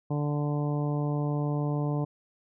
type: harmonic tone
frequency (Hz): 146.83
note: D3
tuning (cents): 0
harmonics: 1 / 2 / 3 / 4 / 5 / 6 / 7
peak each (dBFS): -27 / -33 / -37 / -39 / -41 / -43 / -44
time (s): 0.1-2.05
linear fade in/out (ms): 10
effects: none